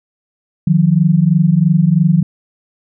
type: tone pair together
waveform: sine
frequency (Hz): 155.56 / 178.59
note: D#3 / F3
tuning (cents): 0 / +39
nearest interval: major second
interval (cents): 239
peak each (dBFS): -11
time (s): 0.67-2.23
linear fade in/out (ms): 5
effects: none